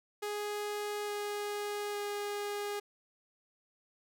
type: tone with pitch steps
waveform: sawtooth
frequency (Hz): 415.3 / 412.9 / 410.5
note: G#4 / G#4 / G#4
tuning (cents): 0 / -10 / -20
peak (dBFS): -31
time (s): 0.22-2.8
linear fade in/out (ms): 10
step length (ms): 860
effects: none